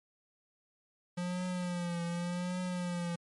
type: tone with vibrato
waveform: square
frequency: 176.3 Hz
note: F3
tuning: 17 cents sharp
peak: -34 dBFS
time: 1.17-3.16 s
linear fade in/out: 10 ms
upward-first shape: triangle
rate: 0.87 Hz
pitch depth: 62 cents each way
effects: MP3 48 kbps